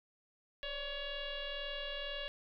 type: tone with frequency modulation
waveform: sine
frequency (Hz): 1692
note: G#6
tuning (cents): +32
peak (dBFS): -38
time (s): 0.63-2.28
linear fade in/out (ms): 0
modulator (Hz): 557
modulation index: 3.5
effects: none